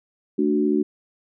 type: chord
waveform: sine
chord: D major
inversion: second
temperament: equal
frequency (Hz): 220 / 293.7 / 370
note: A3 / D4 / F#4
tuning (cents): 0 / 0 / 0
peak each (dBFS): -23 / -21 / -22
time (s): 0.38-0.83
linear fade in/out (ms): 10
effects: none